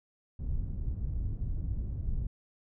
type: low-pass noise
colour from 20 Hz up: pink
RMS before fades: -33 dBFS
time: 0.39-2.27 s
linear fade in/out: 5 ms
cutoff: 100 Hz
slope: 12 dB/octave
effects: none